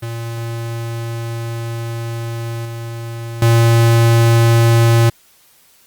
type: tone with level steps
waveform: square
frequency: 115.8 Hz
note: A#2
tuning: 11 cents flat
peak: -22 / -25 / -9 dBFS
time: 0.02-5.1 s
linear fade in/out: 10 ms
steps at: 2.65 / 3.42 s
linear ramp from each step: 2 ms
effects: white hiss -51 dBFS RMS until 5.86 s + Opus 32 kbps